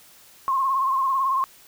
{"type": "tone with vibrato", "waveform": "sine", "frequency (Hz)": 1069, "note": "C6", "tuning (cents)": 37, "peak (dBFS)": -19, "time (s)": [0.48, 1.44], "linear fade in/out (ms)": 0, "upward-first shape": "triangle", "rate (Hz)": 18, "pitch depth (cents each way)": 66, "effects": ["white hiss -51 dBFS RMS until 1.67 s"]}